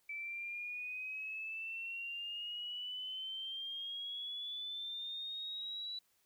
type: exponential sweep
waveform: sine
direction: up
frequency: 2312 to 3951 Hz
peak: -40 dBFS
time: 0.09-5.99 s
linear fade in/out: 5 ms
effects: white hiss -75 dBFS RMS until 6.25 s